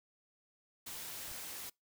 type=noise; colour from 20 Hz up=white; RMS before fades=-45 dBFS; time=0.86-1.7 s; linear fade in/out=10 ms
type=noise with exponential growth; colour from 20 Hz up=brown; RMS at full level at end=-48 dBFS; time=1.2-1.32 s; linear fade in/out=2 ms; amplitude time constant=26 ms
effects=noise-tail reverb RT60 0.2 s tail -26 dB re dry